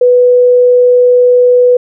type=tone; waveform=sine; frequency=493.9 Hz; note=B4; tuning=in tune; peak=-3 dBFS; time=0.01-1.77 s; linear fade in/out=5 ms; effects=none